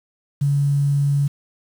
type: tone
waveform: sine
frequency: 141.9 Hz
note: C#3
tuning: 41 cents sharp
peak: -15 dBFS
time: 0.41-1.28 s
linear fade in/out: 10 ms
effects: 7-bit